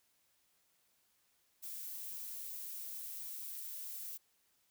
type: noise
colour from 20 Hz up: violet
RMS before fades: -45 dBFS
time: 1.62-4.18 s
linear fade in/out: 20 ms
effects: white hiss -75 dBFS RMS until 4.7 s